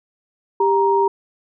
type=tone pair together; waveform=sine; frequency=395.4 / 938.1 Hz; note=G4 / A#5; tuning=+15 / +11 cents; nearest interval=octave + minor third; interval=1496 cents; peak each=-16 / -16 dBFS; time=0.6-1.08 s; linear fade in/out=5 ms; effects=none